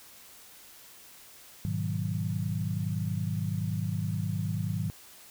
sine chord, G# minor seventh, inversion none, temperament equal, 103.83 / 123.47 / 155.56 / 185 Hz, G#2 / B2 / D#3 / F#3, 0 / 0 / 0 / 0 cents, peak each -32 / -37 / -33 / -35 dBFS, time 1.65-4.9 s, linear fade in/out 0 ms, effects white hiss -52 dBFS RMS until 5.3 s

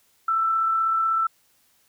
sine tone with amplitude modulation, 1329 Hz, E6, 14 cents sharp, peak -18 dBFS, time 0.28-1.27 s, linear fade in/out 5 ms, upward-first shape sine, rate 36.1 Hz, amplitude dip 25%, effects white hiss -63 dBFS RMS until 1.88 s

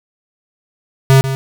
square tone with echo, 134.1 Hz, C3, 43 cents sharp, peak -6 dBFS, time 1.1-1.21 s, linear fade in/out 0 ms, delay 140 ms, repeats 1, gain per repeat -11 dB, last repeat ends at 1.35 s, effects none

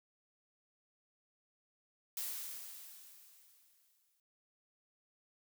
blue noise with exponential decay, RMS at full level -39 dBFS, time 2.17-4.2 s, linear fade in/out 2 ms, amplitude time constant 440 ms, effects none

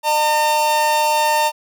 45% pulse tone pair together, 606.7 / 909 Hz, D#5 / A#5, -44 / -44 cents, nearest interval perfect fifth, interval 700 cents, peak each -21 / -15 dBFS, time 0.03-1.52 s, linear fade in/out 50 ms, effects none

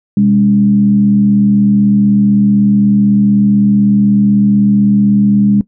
sine tone with frequency modulation, 203.8 Hz, G#3, 32 cents flat, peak -6 dBFS, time 0.17-5.61 s, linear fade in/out 2 ms, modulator 76 Hz, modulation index 0.5, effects noise-tail reverb RT60 0.1 s tail -18 dB re dry

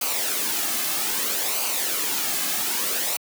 white noise with flanger, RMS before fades -25 dBFS, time 0.01-3.17 s, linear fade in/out 5 ms, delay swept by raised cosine 0.55 to 2.15 ms, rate 0.62 Hz, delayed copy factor -0.55, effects high-pass 200 Hz 12 dB/octave

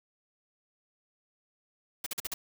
white noise bursts, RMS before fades -34 dBFS, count 5, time 2.04-2.34 s, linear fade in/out 5 ms, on 24 ms, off 45 ms, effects none

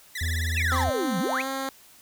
sawtooth tone with vibrato, 1848 Hz, A#6, 16 cents flat, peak -27 dBFS, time 0.15-0.84 s, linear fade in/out 5 ms, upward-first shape sine, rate 19 Hz, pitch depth 160 cents each way
triangle tone, 82.41 Hz, E2, in tune, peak -23 dBFS, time 0.21-0.9 s, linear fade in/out 5 ms
sine exponential two-way sweep, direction down then up, 2794 to 164.81 to 2794 Hz, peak -25 dBFS, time 0.56-1.42 s, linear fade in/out 10 ms, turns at 1.19 s
10% pulse tone with pitch glide, 260.4 to 268.3 Hz, C4 to C4, -8 to +44 cents, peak -20 dBFS, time 0.72-1.69 s, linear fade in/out 0 ms, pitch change +52 cents, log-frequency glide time 1.38-1.48 s
effects white hiss -53 dBFS RMS until 2.01 s

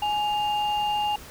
sine tone pair together, 836 / 2806 Hz, G#5 / F7, +11 / +8 cents, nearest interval octave + major sixth, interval 2097 cents, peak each -22 / -29 dBFS, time 0.02-1.16 s, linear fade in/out 5 ms, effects tanh soft clip ceiling -18 dBFS + pink hiss -44 dBFS RMS until 1.3 s

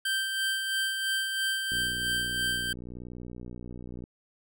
25% pulse tone with tremolo, 1565 Hz, G6, 3 cents flat, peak -22 dBFS, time 0.05-2.73 s, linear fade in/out 5 ms, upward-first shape sine, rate 3 Hz, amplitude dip 40%
click train, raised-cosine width 3 ms, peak -29 dBFS, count 142, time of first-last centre 1.72-4.039 s, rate 60.8 Hz
effects none

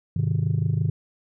sine chord, Ab major, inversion none, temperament just, 103.83 / 129.78 / 155.74 Hz, Ab2 / C3 / Eb3, 0 / -14 / +2 cents, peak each -23 dBFS, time 0.16-0.9 s, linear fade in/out 5 ms, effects tanh soft clip ceiling -15 dBFS

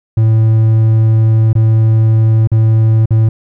triangle tone with dropouts, 111 Hz, A2, 16 cents sharp, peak -4 dBFS, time 0.17-3.29 s, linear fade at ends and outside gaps 5 ms, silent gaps 1.531-1.552 / 2.474-2.516 / 3.058-3.106 s, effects none

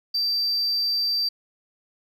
sine tone, 4676 Hz, D8, 8 cents flat, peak -19 dBFS, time 0.14-1.29 s, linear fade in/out 10 ms, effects tanh soft clip ceiling -19 dBFS + 10-bit

